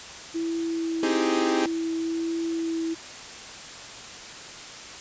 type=tone with vibrato; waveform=sine; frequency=329.6 Hz; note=E4; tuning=in tune; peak=-25 dBFS; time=0.34-2.95 s; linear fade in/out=20 ms; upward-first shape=triangle; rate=1.1 Hz; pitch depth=12 cents each way
type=chord; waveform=sawtooth; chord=Ab major seventh; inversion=first; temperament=equal; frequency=261.6 / 311.1 / 392 / 415.3 Hz; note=C4 / Eb4 / G4 / Ab4; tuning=0 / 0 / 0 / 0 cents; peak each=-25 dBFS; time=1.03-1.66 s; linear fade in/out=2 ms
effects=white hiss -40 dBFS RMS until 5 s + resampled to 16000 Hz